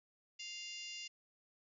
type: harmonic tone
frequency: 699 Hz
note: F5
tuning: 1 cent sharp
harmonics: 3 / 4 / 5 / 6 / 7 / 8 / 9 / 10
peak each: -55 / -47 / -58 / -59 / -51 / -56 / -59 / -56 dBFS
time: 0.39-1.08 s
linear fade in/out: 10 ms
effects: none